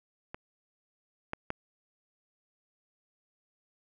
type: clicks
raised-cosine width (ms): 0.5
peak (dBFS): -24 / -18 / -17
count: 3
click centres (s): 0.345 / 1.334 / 1.504
effects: none